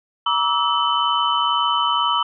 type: tone cluster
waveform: sine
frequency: 953 / 1158 / 1300 / 3031 Hz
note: A#5 / D6 / E6 / F#7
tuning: +38 / -25 / -24 / +41 cents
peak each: -22 dBFS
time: 0.26-2.23 s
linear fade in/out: 5 ms
effects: none